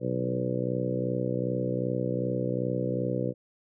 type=harmonic tone with a mistuned harmonic; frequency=62.6 Hz; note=B1; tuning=24 cents sharp; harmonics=2 / 3 / 4 / 5 / 6 / 7 / 8 / 9; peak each=-32 / -34 / -37 / -35 / -37 / -38 / -32 / -38 dBFS; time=0-3.34 s; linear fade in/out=50 ms; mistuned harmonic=2; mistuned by=+21 cents; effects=none